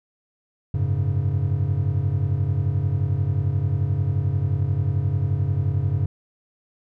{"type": "chord", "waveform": "triangle", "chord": "F# suspended second", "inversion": "none", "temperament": "equal", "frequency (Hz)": [92.5, 103.83, 138.59], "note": ["F#2", "G#2", "C#3"], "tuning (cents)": [0, 0, 0], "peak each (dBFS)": -22, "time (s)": [0.74, 6.06], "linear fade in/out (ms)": 5, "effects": []}